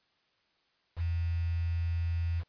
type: tone with quantisation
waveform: sine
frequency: 84.4 Hz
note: E2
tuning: 41 cents sharp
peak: -28 dBFS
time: 0.96-2.44 s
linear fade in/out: 50 ms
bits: 8
effects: white hiss -72 dBFS RMS until 2.48 s + resampled to 11025 Hz